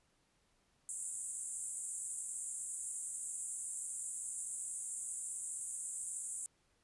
pink band-pass noise, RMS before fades -43 dBFS, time 0.89-6.46 s, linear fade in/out 0 ms, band 7300 to 10000 Hz, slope 96 dB/octave, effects pink hiss -75 dBFS RMS until 6.83 s + resampled to 24000 Hz

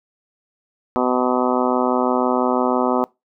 harmonic tone, 126 Hz, B2, 35 cents sharp, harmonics 2 / 3 / 4 / 5 / 6 / 7 / 8 / 9 / 10, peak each -21 / -23 / -24 / -25 / -26 / -26 / -27 / -28 / -28 dBFS, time 0.96-3.04 s, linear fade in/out 0 ms, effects noise-tail reverb RT60 0.2 s tail -23 dB re dry

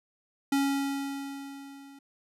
square tone with level ramp, 277.2 Hz, C#4, in tune, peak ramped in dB -23 to -49 dBFS, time 0.52-1.99 s, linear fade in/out 5 ms, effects resampled to 32000 Hz

